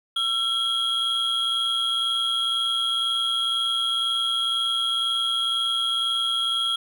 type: tone cluster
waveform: triangle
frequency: 1346 / 3189 / 3311 Hz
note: E6 / G7 / G#7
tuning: +36 / +29 / -6 cents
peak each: -29 / -29 / -21 dBFS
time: 0.16-6.76 s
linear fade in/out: 5 ms
effects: none